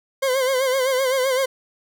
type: tone with vibrato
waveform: 40% pulse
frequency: 523.3 Hz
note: C5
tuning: in tune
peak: -17 dBFS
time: 0.22-1.46 s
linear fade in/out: 10 ms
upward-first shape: sine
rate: 7.8 Hz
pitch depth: 72 cents each way
effects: none